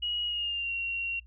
sine tone with pitch glide, 2900 to 2748 Hz, F#7 to F7, -35 to -29 cents, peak -29 dBFS, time 0.02-1.2 s, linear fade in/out 10 ms, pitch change -94 cents, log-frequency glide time 0.26-0.72 s, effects noise-tail reverb RT60 0.1 s tail -22 dB re dry + added 60 Hz sine -50 dBFS peak until 1.26 s

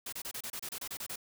white noise bursts, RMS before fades -40 dBFS, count 12, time 0.06-1.159 s, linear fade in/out 5 ms, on 65 ms, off 29 ms, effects none

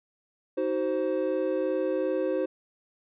triangle chord, C diminished, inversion first, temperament just, 314 / 376.7 / 523.3 Hz, Eb4 / Gb4 / C5, +16 / +31 / 0 cents, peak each -29 / -28 / -26 dBFS, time 0.57-2.46 s, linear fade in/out 10 ms, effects resampled to 8000 Hz

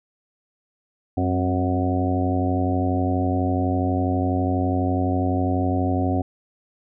harmonic tone with a mistuned harmonic, 92.1 Hz, F#2, 7 cents flat, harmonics 1 / 2 / 3 / 4 / 5 / 6 / 7 / 8, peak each -23 / -32 / -23 / -31 / -36 / -33 / -32 / -28 dBFS, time 1.17-6.22 s, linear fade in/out 5 ms, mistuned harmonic 3, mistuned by -48 cents, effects none

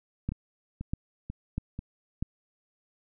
two click trains, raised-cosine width 5 ms, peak -23 / -17 dBFS, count 4 / 4, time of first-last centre 0.32-1.791 / 0.29-2.225 s, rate 2.04 / 1.55 Hz, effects none

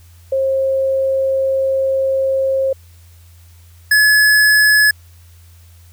sine / square tone pair in turn, 535 / 1703.9 Hz, C5 / G#6, +38 / +44 cents, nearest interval octave + minor sixth, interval 2006 cents, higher second, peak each -13 / -9 dBFS, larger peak second, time 0.32-2.73 / 3.91-4.91 s, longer first, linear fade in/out 5 ms, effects added 85 Hz sine -41 dBFS peak until 5.92 s + white hiss -52 dBFS RMS until 5.92 s

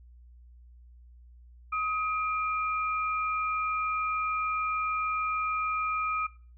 sine tone pair together, 1263.4 / 2390 Hz, D#6 / D7, +26 / +30 cents, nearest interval major seventh, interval 1104 cents, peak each -28 / -35 dBFS, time 1.72-6.27 s, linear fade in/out 10 ms, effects noise-tail reverb RT60 0.4 s tail -18 dB re dry + added 60 Hz sine -50 dBFS peak until 6.57 s

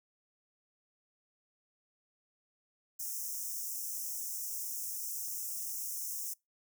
white high-pass noise, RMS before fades -39 dBFS, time 2.99-6.34 s, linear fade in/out 10 ms, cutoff 5400 Hz, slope 96 dB/octave, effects noise-tail reverb RT60 0.2 s tail -25 dB re dry

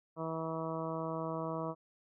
harmonic tone, 161.8 Hz, E3, 32 cents flat, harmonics 1 / 2 / 3 / 4 / 5 / 6 / 7 / 8, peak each -41 / -42 / -42 / -41 / -52 / -44 / -44 / -51 dBFS, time 0.16-1.75 s, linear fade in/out 50 ms, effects none

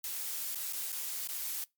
blue noise with dropouts, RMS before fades -37 dBFS, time 0.04-1.64 s, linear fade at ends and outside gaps 1 ms, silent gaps 0.548-0.556 / 0.726-0.732 / 0.921-0.926 / 1.274-1.288 s, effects noise-tail reverb RT60 0.2 s tail -24 dB re dry + MP3 96 kbps

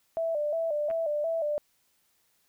sine tone with vibrato, 625 Hz, D#5, 8 cents sharp, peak -26 dBFS, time 0.17-1.58 s, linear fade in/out 0 ms, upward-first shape square, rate 2.8 Hz, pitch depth 90 cents each way
clicks, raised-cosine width 0.5 ms, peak -30 dBFS, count 2, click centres 0.902 / 0.911 s
effects white hiss -70 dBFS RMS until 2.48 s

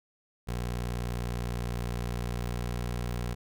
20% pulse tone, 59.9 Hz, A#1, 48 cents sharp, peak -26 dBFS, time 0.47-3.35 s, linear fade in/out 20 ms, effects none

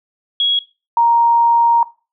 sine tone pair in turn, 3322 / 934.9 Hz, G#7 / A#5, 0 / +5 cents, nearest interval octave + minor seventh, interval 2195 cents, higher first, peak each -12 / -9 dBFS, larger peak second, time 0.4-0.59 / 0.97-1.83 s, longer second, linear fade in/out 2 ms, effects noise-tail reverb RT60 0.3 s tail -18 dB re dry

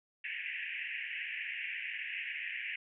white band-pass noise, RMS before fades -40 dBFS, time 0.24-2.76 s, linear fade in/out 5 ms, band 1700 to 2800 Hz, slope 96 dB/octave, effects none

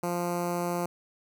10% pulse tone with notch filter, 174.61 Hz, F3, in tune, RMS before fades -30 dBFS, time 0.03-0.86 s, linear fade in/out 5 ms, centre 3300 Hz, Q 0.64, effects none

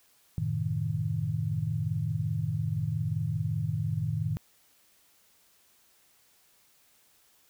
sine chord, F# diminished seventh, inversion none, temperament equal, 92.5 / 110 / 130.81 / 155.56 Hz, F#2 / A2 / C3 / Eb3, 0 / 0 / 0 / 0 cents, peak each -37 / -31 / -36 / -31 dBFS, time 0.38-4.37 s, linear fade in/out 0 ms, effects white hiss -64 dBFS RMS until 7.49 s

